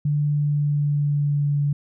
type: tone with pitch glide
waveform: sine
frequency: 147.1 to 144.16 Hz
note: D3 to D3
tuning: +3 to -32 cents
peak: -18 dBFS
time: 0.05-1.73 s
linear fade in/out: 5 ms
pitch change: -35 cents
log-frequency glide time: 0.27-1.62 s
effects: none